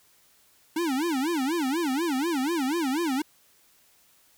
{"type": "tone with vibrato", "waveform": "square", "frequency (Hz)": 298.7, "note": "D4", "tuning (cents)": 29, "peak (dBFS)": -25, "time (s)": [0.76, 3.22], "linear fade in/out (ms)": 5, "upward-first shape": "sine", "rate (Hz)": 4.1, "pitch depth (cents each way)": 270, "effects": ["white hiss -61 dBFS RMS until 4.37 s"]}